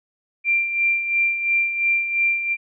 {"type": "tone with tremolo", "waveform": "sine", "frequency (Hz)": 2370, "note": "D7", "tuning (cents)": 15, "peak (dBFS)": -15, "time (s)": [0.44, 2.57], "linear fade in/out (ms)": 50, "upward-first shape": "sine", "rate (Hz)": 2.9, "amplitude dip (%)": 60, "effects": []}